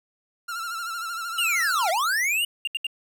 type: tone with vibrato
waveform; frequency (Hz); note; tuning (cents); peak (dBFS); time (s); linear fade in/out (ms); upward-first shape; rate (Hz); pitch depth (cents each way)
45% pulse; 1364; F6; -41; -29; 0.48-1.91; 10; sine; 13; 70
type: linear two-way sweep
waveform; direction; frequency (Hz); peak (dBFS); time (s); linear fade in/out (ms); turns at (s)
square; down then up; 2965 to 624 to 2965; -22; 1.38-2.45; 5; 1.9
type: tone bursts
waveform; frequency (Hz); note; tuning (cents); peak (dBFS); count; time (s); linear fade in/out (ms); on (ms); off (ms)
triangle; 2800; F7; +4; -22; 3; 2.65-2.868; 2; 24; 73
effects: none